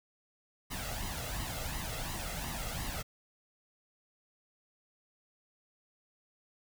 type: noise with flanger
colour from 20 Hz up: pink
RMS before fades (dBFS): -38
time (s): 0.7-3.03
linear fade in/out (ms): 20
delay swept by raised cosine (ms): 1 to 1.52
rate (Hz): 2.8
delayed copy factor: +0.65
effects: none